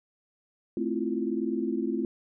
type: chord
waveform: sine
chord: F major seventh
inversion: first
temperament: equal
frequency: 220 / 261.6 / 329.6 / 349.2 Hz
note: A3 / C4 / E4 / F4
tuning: 0 / 0 / 0 / 0 cents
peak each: -32 dBFS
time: 0.77-2.05 s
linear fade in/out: 2 ms
effects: none